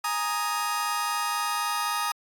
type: chord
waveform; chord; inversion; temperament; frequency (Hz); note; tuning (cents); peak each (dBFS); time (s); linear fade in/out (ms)
sawtooth; Ab suspended second; none; just; 830.6 / 934.4 / 1245.9; Ab5 / Bb5 / Eb6; 0 / +4 / +2; -29 / -27 / -24; 0.04-2.12; 5
effects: AAC 64 kbps